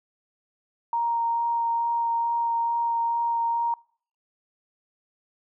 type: tone with vibrato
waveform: sine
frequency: 932.3 Hz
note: A#5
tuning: in tune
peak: -22 dBFS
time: 0.93-3.74 s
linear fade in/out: 2 ms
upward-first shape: sine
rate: 2.3 Hz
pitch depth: 8 cents each way
effects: noise-tail reverb RT60 0.5 s tail -24 dB re dry